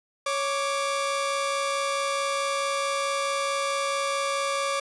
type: tone pair together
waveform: sawtooth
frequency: 554.4 / 1173.4 Hz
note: C#5 / D6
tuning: 0 / -2 cents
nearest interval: octave + minor second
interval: 1298 cents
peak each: -24 dBFS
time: 0.26-4.8 s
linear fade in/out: 5 ms
effects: resampled to 24000 Hz